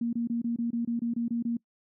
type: tone bursts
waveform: sine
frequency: 234.5 Hz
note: A#3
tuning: 11 cents sharp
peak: -26 dBFS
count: 11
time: 0.01-1.57 s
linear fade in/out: 5 ms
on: 120 ms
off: 24 ms
effects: noise-tail reverb RT60 0.1 s tail -24 dB re dry